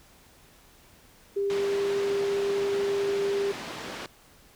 sine tone, 399 Hz, G4, 31 cents sharp, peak -24 dBFS, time 1.36-3.52 s, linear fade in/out 10 ms
pink band-pass noise, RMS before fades -38 dBFS, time 1.5-4.06 s, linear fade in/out 0 ms, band 210 to 4800 Hz, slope 12 dB/octave
effects pink hiss -56 dBFS RMS until 4.55 s

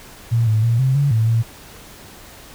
sine tone with pitch steps, 116.2 / 109 / 116.5 / 131.6 / 142.1 / 111.8 / 114.4 Hz, A#2 / A2 / A#2 / C3 / C#3 / A2 / A#2, -5 / -16 / -1 / +10 / +43 / +28 / -32 cents, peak -13 dBFS, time 0.31-1.43 s, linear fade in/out 20 ms, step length 160 ms, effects pink hiss -41 dBFS RMS until 2.54 s

